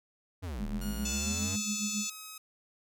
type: linear two-way sweep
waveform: square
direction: down then up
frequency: 98 to 35.27 to 98 Hz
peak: -36 dBFS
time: 0.42-1.57 s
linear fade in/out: 20 ms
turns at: 0.67 s
type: tone with tremolo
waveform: sine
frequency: 207.7 Hz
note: G#3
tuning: in tune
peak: -31 dBFS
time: 0.58-2.08 s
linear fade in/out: 50 ms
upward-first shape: sine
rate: 7.3 Hz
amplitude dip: 80%
type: tone with pitch glide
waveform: 5% pulse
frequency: 1435 to 1271.1 Hz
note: F6 to D#6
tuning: +47 to +37 cents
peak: -32 dBFS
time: 0.81-2.38 s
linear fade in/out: 5 ms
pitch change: -210 cents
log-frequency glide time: 1.11-1.5 s
type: harmonic tone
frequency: 873 Hz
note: A5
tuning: 14 cents flat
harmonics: 3 / 4 / 5 / 6 / 7 / 8 / 9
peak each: -41 / -44 / -44 / -44 / -39 / -37 / -45 dBFS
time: 1.05-2.1 s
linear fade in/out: 5 ms
effects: none